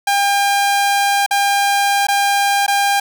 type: tone with dropouts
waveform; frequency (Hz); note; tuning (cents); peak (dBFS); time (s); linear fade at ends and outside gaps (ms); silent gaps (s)
sawtooth; 802; G5; +39; -9; 0.07-3; 5; 1.263-1.309 / 2.07-2.084 / 2.665-2.679
effects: none